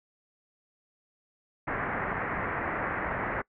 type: low-pass noise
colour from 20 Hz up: white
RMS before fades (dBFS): -32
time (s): 1.67-3.42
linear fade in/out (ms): 10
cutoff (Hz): 2000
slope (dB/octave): 48
effects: noise-tail reverb RT60 0.1 s tail -23 dB re dry

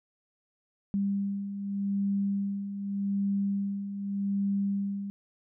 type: beating tone pair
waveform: sine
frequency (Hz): 198.3 / 199.14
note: G3 / G3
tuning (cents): +20 / +28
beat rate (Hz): 0.84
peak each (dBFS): -35 / -28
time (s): 0.94-5.1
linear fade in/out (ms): 0
effects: none

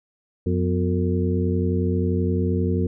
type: harmonic tone with a mistuned harmonic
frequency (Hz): 90.5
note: F#2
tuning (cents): -38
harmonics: 1 / 2 / 3 / 4 / 5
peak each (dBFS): -22 / -25 / -27 / -28 / -29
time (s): 0.46-2.87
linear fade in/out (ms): 5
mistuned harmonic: 3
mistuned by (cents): -120
effects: none

